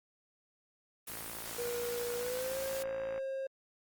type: noise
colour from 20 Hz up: white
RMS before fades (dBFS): -43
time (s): 1.07-2.83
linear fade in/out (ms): 5
type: click train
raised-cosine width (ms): 0.5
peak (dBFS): -30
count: 117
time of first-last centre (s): 1.1-3.179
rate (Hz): 55.8
type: tone with pitch glide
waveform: triangle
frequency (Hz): 480 to 535.7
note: B4 to C5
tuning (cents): -49 to +41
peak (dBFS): -33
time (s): 1.58-3.47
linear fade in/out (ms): 5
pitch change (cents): +190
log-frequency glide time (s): 2.16-2.59
effects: Opus 24 kbps